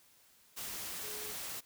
sine tone in noise, 424.2 Hz, G#4, 37 cents sharp, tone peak -49 dBFS, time 1.03-1.33 s, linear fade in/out 20 ms, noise white, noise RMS -42 dBFS, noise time 0.56-1.61 s, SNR -10 dB, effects white hiss -65 dBFS RMS until 1.65 s

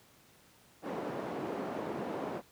white band-pass noise, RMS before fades -38 dBFS, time 0.82-2.42 s, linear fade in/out 50 ms, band 200 to 570 Hz, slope 12 dB/octave, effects pink hiss -62 dBFS RMS until 2.51 s + high-pass 80 Hz 12 dB/octave

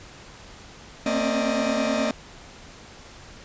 40% pulse tone cluster, 227.4 / 261.9 / 271.3 / 588 / 627 Hz, A#3 / C4 / C#4 / D5 / D#5, -43 / +2 / -37 / +2 / +13 cents, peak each -26 / -29 / -30 / -28 / -26 dBFS, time 1.06-2.11 s, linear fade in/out 2 ms, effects pink hiss -45 dBFS RMS until 3.44 s + resampled to 16000 Hz

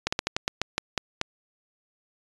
slowing click train, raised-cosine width 0.2 ms, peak -7 dBFS, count 10, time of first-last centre 0.07-1.214 s, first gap 55 ms, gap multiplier 1.2, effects resampled to 22050 Hz

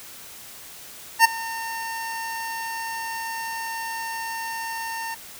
25% pulse tone with ADSR envelope, 910 Hz, A#5, 42 cents flat, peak -5 dBFS, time 1.19-5.15 s, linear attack 56 ms, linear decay 13 ms, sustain -20 dB, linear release 13 ms, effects white hiss -42 dBFS RMS until 5.39 s

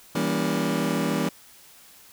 30% pulse chord, E diminished seventh, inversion none, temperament just, 164.81 / 197.78 / 237.3 / 284.8 Hz, E3 / G3 / Bb3 / Db4, 0 / +16 / +31 / +47 cents, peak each -26 dBFS, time 0.15-1.29 s, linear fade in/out 5 ms, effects white hiss -51 dBFS RMS until 2.12 s

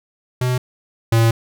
square tone pair in turn, 125.9 / 114.2 Hz, B2 / A#2, +34 / -35 cents, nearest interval major second, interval 169 cents, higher first, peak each -17 / -12 dBFS, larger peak second, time 0.41-0.58 / 1.12-1.31 s, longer second, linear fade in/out 5 ms, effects none

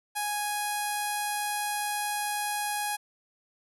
sawtooth tone with low-pass filter, 830.6 Hz, G#5, in tune, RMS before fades -31 dBFS, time 0.15-2.97 s, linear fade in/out 20 ms, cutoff 11000 Hz, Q 4.1, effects none

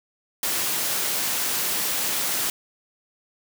white high-pass noise, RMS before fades -25 dBFS, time 0.43-2.5 s, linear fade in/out 2 ms, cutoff 140 Hz, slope 12 dB/octave, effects none

